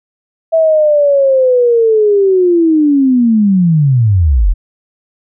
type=linear sweep; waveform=sine; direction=down; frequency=657 to 36.29 Hz; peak=-6 dBFS; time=0.52-4.54 s; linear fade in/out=20 ms; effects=none